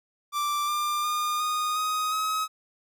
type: tone with pitch steps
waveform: 45% pulse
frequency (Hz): 1174.7 / 1193.9 / 1213.3 / 1233.1 / 1253.2 / 1273.6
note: D6 / D6 / D#6 / D#6 / D#6 / D#6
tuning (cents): 0 / +28 / -44 / -16 / +12 / +40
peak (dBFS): -25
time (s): 0.32-2.48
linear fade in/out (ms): 50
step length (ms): 360
effects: none